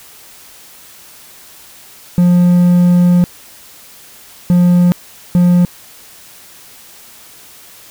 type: tone bursts at uneven times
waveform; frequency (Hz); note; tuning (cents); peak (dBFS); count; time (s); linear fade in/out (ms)
triangle; 176.8; F3; +22; -4; 3; 2.18-3.24 / 4.5-4.92 / 5.35-5.65; 0
effects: white hiss -39 dBFS RMS until 7.9 s